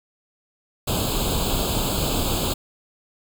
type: noise with comb filter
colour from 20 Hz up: pink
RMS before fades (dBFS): -23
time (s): 0.87-2.54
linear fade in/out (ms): 10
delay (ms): 0.26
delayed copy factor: +1
effects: none